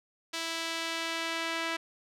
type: tone with band-pass filter sweep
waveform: sawtooth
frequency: 329.6 Hz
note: E4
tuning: in tune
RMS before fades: -34 dBFS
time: 0.33-1.77 s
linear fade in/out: 10 ms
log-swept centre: 4100 to 2300 Hz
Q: 0.91
effects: none